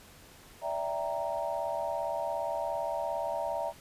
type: chord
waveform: sine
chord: E half-diminished seventh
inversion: third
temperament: equal with one note detuned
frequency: 581.9 / 659.3 / 784 / 932.3 Hz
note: D5 / E5 / G5 / Bb5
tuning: -16 / 0 / 0 / 0 cents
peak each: -36 / -34 / -39 / -36 dBFS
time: 0.61-3.73 s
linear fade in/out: 50 ms
effects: pink hiss -54 dBFS RMS until 3.8 s + resampled to 32000 Hz